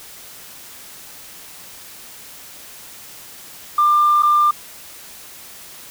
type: tone with dropouts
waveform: sine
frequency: 1194 Hz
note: D6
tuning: 28 cents sharp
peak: -10 dBFS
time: 3.78-4.51 s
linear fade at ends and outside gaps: 5 ms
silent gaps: 4.224-4.231 s
effects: tanh soft clip ceiling -7 dBFS + white hiss -39 dBFS RMS until 5.9 s